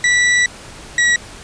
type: tone pair in turn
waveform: 40% pulse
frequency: 1956 / 1923.5 Hz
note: B6 / B6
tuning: -17 / -46 cents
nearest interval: unison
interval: 29 cents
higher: first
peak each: -10 dBFS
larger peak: neither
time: 0.04-0.46 / 0.98-1.16 s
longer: first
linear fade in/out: 2 ms
effects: pink hiss -36 dBFS RMS until 1.43 s + resampled to 22050 Hz